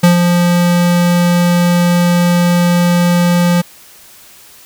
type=tone with ADSR envelope; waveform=square; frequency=174.9 Hz; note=F3; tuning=3 cents sharp; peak=-4 dBFS; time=0.03-3.62 s; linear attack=9 ms; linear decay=120 ms; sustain=-5 dB; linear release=15 ms; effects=white hiss -40 dBFS RMS until 4.65 s